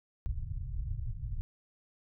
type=low-pass noise; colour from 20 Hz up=pink; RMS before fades=-36 dBFS; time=0.26-1.41 s; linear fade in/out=0 ms; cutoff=130 Hz; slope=48 dB/octave; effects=none